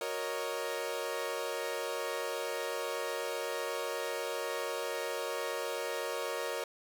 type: chord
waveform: sawtooth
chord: D# minor seventh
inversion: first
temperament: equal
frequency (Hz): 370 / 466.2 / 554.4 / 622.3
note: F#4 / A#4 / C#5 / D#5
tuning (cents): 0 / 0 / 0 / 0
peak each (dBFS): -40 / -34 / -35 / -37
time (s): 0.01-6.64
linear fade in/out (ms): 2
effects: none